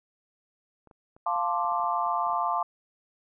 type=clicks; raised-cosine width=1 ms; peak=-39 dBFS; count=12; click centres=0.873 / 0.912 / 1.165 / 1.361 / 1.646 / 1.721 / 1.797 / 1.842 / 2.064 / 2.269 / 2.299 / 2.332 s
type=chord; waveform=sine; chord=D minor seventh; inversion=first; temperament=equal; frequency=698.5 / 880 / 1046.5 / 1174.7 Hz; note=F5 / A5 / C6 / D6; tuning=0 / 0 / 0 / 0 cents; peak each=-30 dBFS; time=1.26-2.63 s; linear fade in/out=5 ms
effects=none